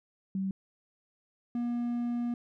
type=tone pair in turn; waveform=sine / triangle; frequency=192.2 / 239.3 Hz; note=G3 / A#3; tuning=-34 / +46 cents; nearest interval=major third; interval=380 cents; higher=second; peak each=-29 / -27 dBFS; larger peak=second; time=0.35-0.51 / 1.55-2.34 s; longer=second; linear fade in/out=2 ms; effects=none